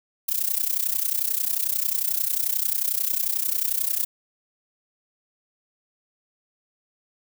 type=noise with amplitude modulation; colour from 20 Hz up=violet; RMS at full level=-21 dBFS; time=0.28-4.05 s; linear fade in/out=10 ms; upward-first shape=sine; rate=31.2 Hz; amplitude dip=85%; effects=none